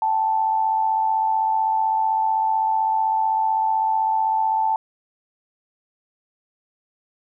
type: tone pair together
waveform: sine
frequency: 782 / 877.8 Hz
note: G5 / A5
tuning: -4 / -4 cents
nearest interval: major second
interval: 200 cents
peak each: -26 / -18 dBFS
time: 0.02-4.76 s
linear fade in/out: 2 ms
effects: none